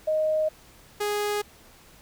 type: tone pair in turn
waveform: sine / sawtooth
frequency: 622.3 / 414.5 Hz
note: D#5 / G#4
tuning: 0 / -3 cents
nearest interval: perfect fifth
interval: 703 cents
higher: first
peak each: -21 dBFS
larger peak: neither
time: 0.07-0.49 / 1-1.42 s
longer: neither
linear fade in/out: 10 ms
effects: pink hiss -53 dBFS RMS until 2.01 s